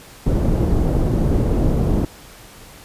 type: low-pass noise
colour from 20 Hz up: pink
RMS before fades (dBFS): -17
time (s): 0.26-2.05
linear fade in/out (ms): 2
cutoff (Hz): 390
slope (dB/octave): 12
effects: pink hiss -42 dBFS RMS until 2.84 s + resampled to 32000 Hz